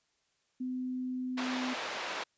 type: tone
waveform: sine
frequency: 254.4 Hz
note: C4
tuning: 48 cents flat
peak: -33 dBFS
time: 0.6-1.74 s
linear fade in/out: 10 ms
type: band-pass noise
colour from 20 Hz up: pink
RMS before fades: -38 dBFS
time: 1.37-2.24 s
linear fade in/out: 10 ms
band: 600 to 3900 Hz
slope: 12 dB/octave
effects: white hiss -75 dBFS RMS until 2.37 s + resampled to 16000 Hz